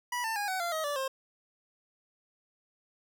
25% pulse tone with pitch steps, 975 / 894.1 / 819.9 / 751.8 / 689.4 / 632.2 / 579.7 / 531.6 Hz, B5 / A5 / G#5 / F#5 / F5 / D#5 / D5 / C5, -23 / +28 / -22 / +27 / -23 / +27 / -23 / +27 cents, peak -27 dBFS, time 0.12-1.08 s, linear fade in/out 5 ms, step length 120 ms, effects none

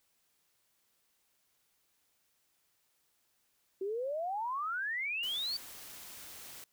sine exponential sweep, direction up, 373.2 to 4663 Hz, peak -33 dBFS, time 3.81-5.57 s, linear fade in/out 5 ms
white noise, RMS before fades -49 dBFS, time 5.23-6.64 s, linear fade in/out 2 ms
effects white hiss -75 dBFS RMS until 6.72 s

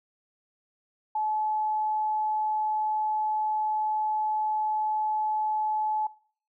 sine tone, 859 Hz, A5, 42 cents flat, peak -25 dBFS, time 1.15-6.07 s, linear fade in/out 5 ms, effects noise-tail reverb RT60 0.5 s tail -21 dB re dry

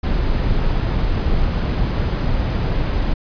brown noise, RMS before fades -18 dBFS, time 0.03-3.14 s, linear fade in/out 10 ms, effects resampled to 11025 Hz

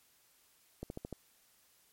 slowing click train, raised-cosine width 2 ms, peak -27 dBFS, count 5, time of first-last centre 0.83-1.127 s, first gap 71 ms, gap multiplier 1.03, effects white hiss -68 dBFS RMS until 1.92 s + MP3 64 kbps

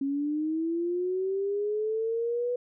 sine linear sweep, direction up, 272.1 to 493.9 Hz, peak -26 dBFS, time 0.01-2.56 s, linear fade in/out 5 ms, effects none

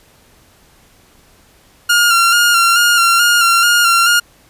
sawtooth tone with vibrato, 1396.9 Hz, F6, in tune, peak -5 dBFS, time 1.89-4.2 s, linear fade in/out 10 ms, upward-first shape square, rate 2.3 Hz, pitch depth 30 cents each way, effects pink hiss -49 dBFS RMS until 4.49 s + resampled to 32000 Hz

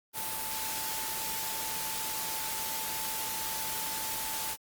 sine tone in noise, 880 Hz, A5, in tune, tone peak -41 dBFS, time 0.13-4.57 s, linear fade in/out 50 ms, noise white, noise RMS -35 dBFS, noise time 0.13-4.57 s, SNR -9 dB, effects Opus 32 kbps

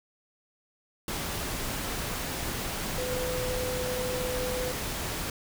sine tone in noise, 503 Hz, B4, 32 cents sharp, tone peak -31 dBFS, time 2.98-4.72 s, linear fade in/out 2 ms, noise pink, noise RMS -33 dBFS, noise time 1.08-5.3 s, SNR -1 dB, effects none

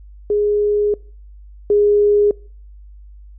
sine tone pair in turn, 415.1 / 412.7 Hz, G#4 / G#4, -1 / -11 cents, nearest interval unison, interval 10 cents, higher first, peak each -13 / -10 dBFS, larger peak second, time 0.3-0.94 / 1.7-2.31 s, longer first, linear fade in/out 2 ms, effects noise-tail reverb RT60 0.5 s tail -25 dB re dry + added 50 Hz sine -37 dBFS peak until 3.38 s

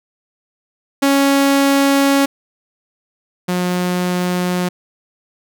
sawtooth tone pair in turn, 277.2 / 179.6 Hz, C#4 / F3, 0 / +49 cents, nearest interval minor sixth, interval 751 cents, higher first, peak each -7 / -12 dBFS, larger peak first, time 1.02-2.26 / 3.48-4.69 s, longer first, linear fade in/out 10 ms, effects none

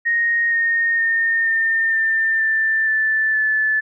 sine tone with pitch steps, 1864.7 / 1846.5 / 1828.4 / 1810.6 / 1792.9 / 1775.4 / 1758 / 1740.8 Hz, A#6 / A#6 / A#6 / A6 / A6 / A6 / A6 / A6, 0 / -17 / -34 / +49 / +32 / +15 / -2 / -19 cents, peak -15 dBFS, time 0.05-3.81 s, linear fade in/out 20 ms, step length 470 ms, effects none

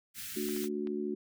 white band-stop noise, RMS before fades -42 dBFS, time 0.14-0.69 s, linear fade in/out 50 ms, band 260 to 1400 Hz, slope 48 dB/octave
harmonic tone, 73.42 Hz, D2, in tune, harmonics 3 / 4 / 5, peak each -37 / -38 / -35 dBFS, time 0.36-1.15 s, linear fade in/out 10 ms
clicks, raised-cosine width 0.3 ms, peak -33 dBFS, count 4, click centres 0.488 / 0.565 / 0.642 / 0.872 s
effects none

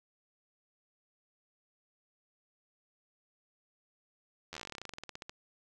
slowing click train, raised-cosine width 0.2 ms, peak -25 dBFS, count 24, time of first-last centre 4.53-5.295 s, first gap 11 ms, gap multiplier 1.09, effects none

